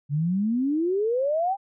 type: exponential sweep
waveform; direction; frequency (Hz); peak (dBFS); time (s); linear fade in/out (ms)
sine; up; 138.59 to 811; -21; 0.09-1.57; 50
effects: none